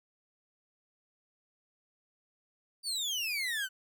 30% pulse exponential sweep, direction down, 4699 to 1480 Hz, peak -29 dBFS, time 2.83-3.69 s, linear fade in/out 50 ms, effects none

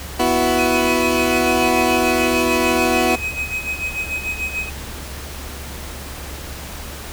20% pulse chord, B suspended fourth, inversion none, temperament equal, 246.9 / 329.6 / 370 Hz, B3 / E4 / F#4, 0 / 0 / 0 cents, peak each -15 dBFS, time 0.19-3.16 s, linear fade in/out 10 ms
triangle tone with tremolo, 2529 Hz, D#7, 28 cents sharp, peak -18 dBFS, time 0.58-4.7 s, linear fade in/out 10 ms, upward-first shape sine, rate 6.8 Hz, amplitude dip 75%
effects added 70 Hz sine -33 dBFS peak until 7.12 s + pink hiss -33 dBFS RMS until 7.12 s

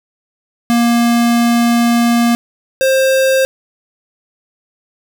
square tone pair in turn, 235.9 / 529.6 Hz, A#3 / C5, +21 / +21 cents, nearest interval octave + major second, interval 1400 cents, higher second, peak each -10 dBFS, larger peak neither, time 0.7-2.35 / 2.81-3.45 s, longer first, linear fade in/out 0 ms, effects none

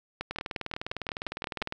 two click trains, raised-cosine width 0.3 ms, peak -17 / -16 dBFS, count 29 / 9, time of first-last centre 0.31-1.724 / 0.21-1.618 s, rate 19.8 / 5.68 Hz, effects none

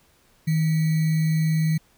sine tone with sample-and-hold, 158.8 Hz, D#3, 36 cents sharp, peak -18 dBFS, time 0.47-1.78 s, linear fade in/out 10 ms, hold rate 2100 Hz, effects pink hiss -60 dBFS RMS until 1.97 s

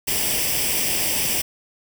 white noise with comb filter, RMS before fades -22 dBFS, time 0.07-1.42 s, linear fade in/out 10 ms, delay 0.37 ms, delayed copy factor +0.7, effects none

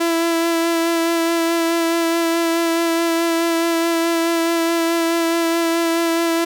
sawtooth tone with vibrato, 333.6 Hz, E4, 21 cents sharp, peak -12 dBFS, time 0-6.45 s, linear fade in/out 10 ms, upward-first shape sine, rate 4.7 Hz, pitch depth 17 cents each way, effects none

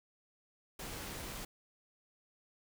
pink noise, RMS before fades -44 dBFS, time 0.79-1.45 s, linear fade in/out 5 ms, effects none

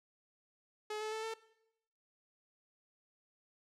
sawtooth tone with pitch steps, 425.7 / 432.6 / 439.7 / 446.9 Hz, G#4 / A4 / A4 / A4, +43 / -29 / -1 / +27 cents, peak -34 dBFS, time 0.9-1.34 s, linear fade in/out 5 ms, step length 110 ms, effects noise-tail reverb RT60 0.8 s tail -19 dB re dry + low-pass 8000 Hz 12 dB/octave

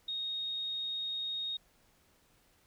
sine tone, 3729 Hz, A#7, in tune, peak -34 dBFS, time 0.08-1.57 s, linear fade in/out 5 ms, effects pink hiss -68 dBFS RMS until 2.66 s

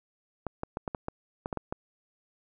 clicks, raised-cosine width 1 ms, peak -18 dBFS, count 10, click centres 0.467 / 0.634 / 0.771 / 0.878 / 0.948 / 1.084 / 1.459 / 1.528 / 1.573 / 1.725 s, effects none

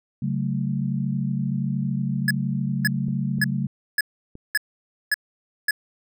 sine chord, F# minor, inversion second, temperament equal with one note detuned, 138.59 / 187.04 / 220 Hz, C#3 / F#3 / A3, 0 / +19 / 0 cents, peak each -25 / -27 / -28 dBFS, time 0.22-3.67 s, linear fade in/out 5 ms
square tone bursts, 1700 Hz, G#6, 40 cents sharp, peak -18 dBFS, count 7, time 2.28-5.709 s, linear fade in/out 2 ms, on 27 ms, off 540 ms
clicks, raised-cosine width 3 ms, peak -27 dBFS, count 3, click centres 3.084 / 3.385 / 4.354 s
effects none

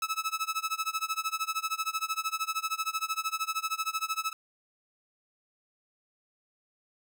sawtooth tone with tremolo, 1300 Hz, E6, 24 cents flat, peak -23 dBFS, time 0.02-4.33 s, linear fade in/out 2 ms, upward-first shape sine, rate 13 Hz, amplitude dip 95%, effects none

